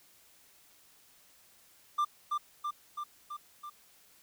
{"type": "tone with echo", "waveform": "triangle", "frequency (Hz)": 1188, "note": "D6", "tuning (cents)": 20, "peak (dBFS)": -24, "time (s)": [1.98, 2.05], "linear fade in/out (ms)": 10, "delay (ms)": 330, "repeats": 5, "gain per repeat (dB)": -3, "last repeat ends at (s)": 3.7, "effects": ["white hiss -62 dBFS RMS until 4.22 s"]}